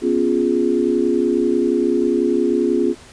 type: chord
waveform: sine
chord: C# dominant seventh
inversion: third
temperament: equal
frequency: 246.9 / 277.2 / 349.2 / 415.3 Hz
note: B3 / C#4 / E#4 / G#4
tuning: 0 / 0 / 0 / 0 cents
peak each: -21 / -21 / -18 / -21 dBFS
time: 0.01-2.95 s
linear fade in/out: 50 ms
effects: pink hiss -43 dBFS RMS until 3.12 s + resampled to 22050 Hz